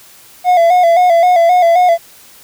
triangle tone with vibrato, 698.5 Hz, F5, in tune, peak -4 dBFS, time 0.44-1.98 s, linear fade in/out 50 ms, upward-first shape square, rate 3.8 Hz, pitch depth 61 cents each way, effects white hiss -41 dBFS RMS until 2.43 s

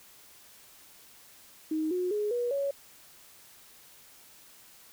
sine tone with pitch steps, 313.3 / 362 / 418.2 / 483.2 / 558.2 Hz, D#4 / F#4 / G#4 / B4 / C#5, +12 / -38 / +12 / -38 / +12 cents, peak -27 dBFS, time 1.71-2.71 s, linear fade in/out 5 ms, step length 200 ms, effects white hiss -55 dBFS RMS until 4.92 s

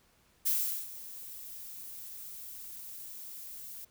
violet noise with ADSR envelope, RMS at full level -28 dBFS, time 0.45-3.85 s, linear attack 18 ms, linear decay 400 ms, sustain -17 dB, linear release 7 ms, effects pink hiss -67 dBFS RMS until 3.9 s

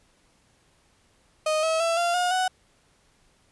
35% pulse tone with pitch steps, 621 / 643.6 / 667.1 / 691.4 / 716.6 / 742.8 Hz, D#5 / E5 / E5 / F5 / F5 / F#5, -3 / -42 / +20 / -18 / +44 / +7 cents, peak -20 dBFS, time 1.46-2.48 s, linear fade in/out 5 ms, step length 170 ms, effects pink hiss -63 dBFS RMS until 3.51 s + resampled to 24000 Hz

